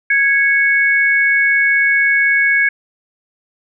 sine tone pair together, 1656.4 / 2211 Hz, G#6 / C#7, -5 / -5 cents, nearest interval perfect fourth, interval 500 cents, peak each -13 dBFS, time 0.1-2.69 s, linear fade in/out 5 ms, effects none

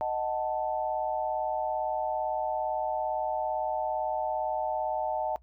sine chord, D# diminished, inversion none, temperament equal, 622.3 / 740 / 880 Hz, D#5 / F#5 / A5, 0 / 0 / 0 cents, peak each -32 dBFS, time 0.01-5.36 s, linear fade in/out 0 ms, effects noise-tail reverb RT60 0.1 s tail -19 dB re dry + added 60 Hz sine -55 dBFS peak until 5.42 s

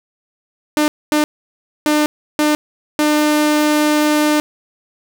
sawtooth tone bursts at uneven times, 300.8 Hz, D4, 42 cents sharp, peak -8 dBFS, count 5, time 0.77-0.88 / 1.12-1.24 / 1.86-2.06 / 2.39-2.55 / 2.99-4.4 s, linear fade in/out 0 ms, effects none

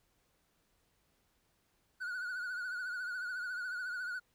triangle tone with vibrato, 1468 Hz, F#6, 14 cents flat, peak -35 dBFS, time 2-4.2 s, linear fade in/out 20 ms, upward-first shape triangle, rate 14 Hz, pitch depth 78 cents each way, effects pink hiss -75 dBFS RMS until 4.34 s

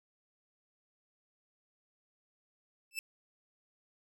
sawtooth tone with exponential growth, 2640 Hz, E7, 2 cents sharp, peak -27 dBFS, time 2.91-2.99 s, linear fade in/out 1 ms, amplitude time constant 16 ms, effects none

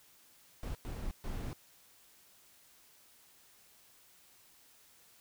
brown noise bursts at uneven times, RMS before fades -39 dBFS, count 3, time 0.63-0.75 / 0.85-1.11 / 1.24-1.53 s, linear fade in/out 0 ms, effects white hiss -63 dBFS RMS until 5.2 s

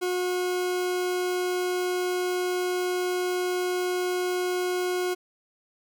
40% pulse tone, 362 Hz, F#4, 38 cents flat, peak -24 dBFS, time 0.01-5.15 s, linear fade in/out 20 ms, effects none

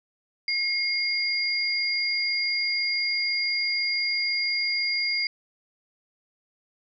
sine tone pair together, 2152 / 4806 Hz, C7 / D8, +48 / +39 cents, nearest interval octave + major second, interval 1391 cents, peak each -26 / -26 dBFS, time 0.48-5.27 s, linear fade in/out 2 ms, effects none

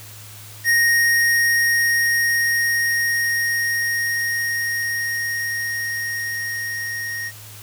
square tone with level ramp, 1864.7 Hz, A#6, in tune, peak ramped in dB -14 to -26 dBFS, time 0.64-7.32 s, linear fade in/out 50 ms, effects added 105 Hz sine -41 dBFS peak until 7.62 s + white hiss -41 dBFS RMS until 7.62 s

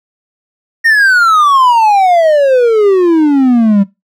triangle exponential sweep, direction down, 1864.7 to 193.4 Hz, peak -3 dBFS, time 0.84-3.84 s, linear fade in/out 20 ms, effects noise-tail reverb RT60 0.2 s tail -19 dB re dry

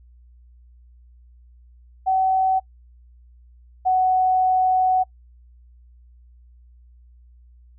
sine tone pair in turn, 758 / 744.5 Hz, F#5 / F#5, +42 / +11 cents, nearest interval unison, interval 31 cents, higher first, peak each -16 / -15 dBFS, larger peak second, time 2.06-2.6 / 3.85-5.04 s, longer second, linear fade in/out 20 ms, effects noise-tail reverb RT60 0.1 s tail -25 dB re dry + added 60 Hz sine -47 dBFS peak until 7.78 s

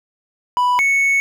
triangle tone pair in turn, 987.8 / 2212 Hz, B5 / C#7, 0 / -4 cents, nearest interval octave + major second, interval 1396 cents, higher second, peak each -11 dBFS, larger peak neither, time 0.57-0.79 / 0.79-1.2 s, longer second, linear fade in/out 0 ms, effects none

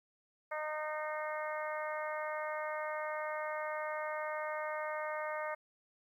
harmonic tone, 306.5 Hz, D#4, 26 cents flat, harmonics 2 / 3 / 4 / 5 / 6 / 7, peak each -39 / -43 / -43 / -47 / -46 / -47 dBFS, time 0.51-5.55 s, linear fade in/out 10 ms, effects 12-bit

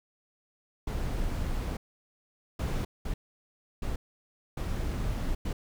brown noise bursts at uneven times, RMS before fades -31 dBFS, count 6, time 0.87-1.77 / 2.59-2.85 / 3.05-3.14 / 3.82-3.96 / 4.57-5.35 / 5.45-5.53 s, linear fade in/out 5 ms, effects none

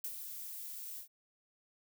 violet noise with ADSR envelope, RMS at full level -38 dBFS, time 0.04-1.08 s, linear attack 4 ms, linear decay 66 ms, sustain -7 dB, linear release 97 ms, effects none

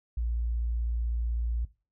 sine tone, 58 Hz, A#1, 8 cents flat, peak -27 dBFS, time 0.17-1.65 s, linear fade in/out 5 ms, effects noise-tail reverb RT60 0.3 s tail -17 dB re dry

